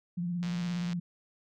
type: tone with vibrato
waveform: sine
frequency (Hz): 174.61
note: F3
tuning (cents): 0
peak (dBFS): -30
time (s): 0.17-1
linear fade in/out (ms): 10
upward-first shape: triangle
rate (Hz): 17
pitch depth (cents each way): 58
type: click train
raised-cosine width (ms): 0.2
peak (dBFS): -26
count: 61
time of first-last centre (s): 0.43-0.93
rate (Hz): 120
effects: none